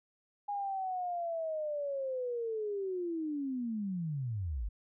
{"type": "linear sweep", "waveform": "sine", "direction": "down", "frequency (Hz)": [823, 44.94], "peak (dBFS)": -33, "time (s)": [0.48, 4.69], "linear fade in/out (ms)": 10, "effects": []}